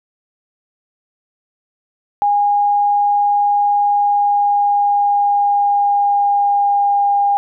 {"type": "tone with pitch glide", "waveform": "sine", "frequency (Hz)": [818, 808.1], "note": ["G#5", "G#5"], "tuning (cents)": [-26, -48], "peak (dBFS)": -11, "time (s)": [2.22, 7.37], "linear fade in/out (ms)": 0, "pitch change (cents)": -22, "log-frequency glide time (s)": [3.8, 7.12], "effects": []}